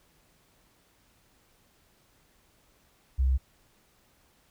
sine tone, 65.2 Hz, C2, 5 cents flat, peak -21 dBFS, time 3.18-3.38 s, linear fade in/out 20 ms, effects pink hiss -65 dBFS RMS until 4.5 s

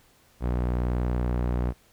sawtooth tone with low-pass filter, 60.9 Hz, B1, 24 cents flat, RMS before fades -26 dBFS, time 0.4-1.74 s, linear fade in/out 50 ms, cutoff 1400 Hz, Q 0.53, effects pink hiss -60 dBFS RMS until 1.92 s

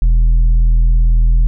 sine tone with tanh clipping, 41.03 Hz, E1, 7 cents flat, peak -8 dBFS, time 0.02-1.47 s, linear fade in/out 0 ms, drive 5 dB, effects none

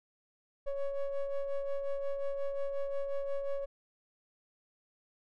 triangle ring-modulated tone, 279.8 Hz, C#4, 16 cents sharp, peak -26 dBFS, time 0.66-3.66 s, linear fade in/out 20 ms, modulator 277 Hz, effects none

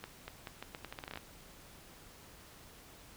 accelerating click train, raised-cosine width 0.3 ms, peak -26 dBFS, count 14, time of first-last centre 0.04-1.174 s, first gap 240 ms, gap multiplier 0.8, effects pink hiss -56 dBFS RMS until 3.16 s

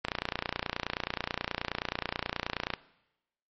click train, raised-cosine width 0.3 ms, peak -13 dBFS, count 80, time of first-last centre 0.05-2.737 s, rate 29.4 Hz, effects noise-tail reverb RT60 0.9 s tail -19 dB re dry + MP3 32 kbps

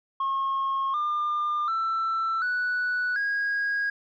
sine tone with pitch steps, 1083 / 1201.7 / 1333.3 / 1479.4 / 1641.5 Hz, C#6 / D6 / E6 / F#6 / G#6, -41 / +39 / +19 / -1 / -21 cents, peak -22 dBFS, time 0.2-3.9 s, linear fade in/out 5 ms, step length 740 ms, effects tanh soft clip ceiling -22 dBFS

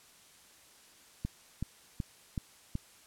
click train, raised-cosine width 5 ms, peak -21 dBFS, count 5, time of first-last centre 1.25-2.754 s, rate 2.66 Hz, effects white hiss -59 dBFS RMS until 3.06 s + low-pass 11000 Hz 12 dB/octave

